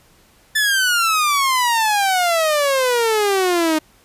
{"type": "exponential sweep", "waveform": "sawtooth", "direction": "down", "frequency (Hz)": [1760, 306.7], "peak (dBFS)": -11, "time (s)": [0.55, 3.79], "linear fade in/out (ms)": 10, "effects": ["pink hiss -53 dBFS RMS until 4.04 s", "resampled to 32000 Hz"]}